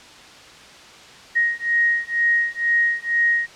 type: beating tone pair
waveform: sine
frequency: 1875 / 1877.1 Hz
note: A#6 / A#6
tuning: +10 / +12 cents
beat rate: 2.1 Hz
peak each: -20 dBFS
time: 1.35-3.47 s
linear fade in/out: 20 ms
effects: white hiss -43 dBFS RMS until 3.55 s + low-pass 5000 Hz 12 dB/octave